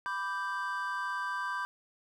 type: chord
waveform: triangle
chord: G major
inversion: first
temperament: equal with one note detuned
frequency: 992.3 / 1174.7 / 1568 Hz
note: B5 / D6 / G6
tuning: +8 / 0 / 0 cents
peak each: -35 / -36 / -34 dBFS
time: 0.06-1.65 s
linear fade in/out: 0 ms
effects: none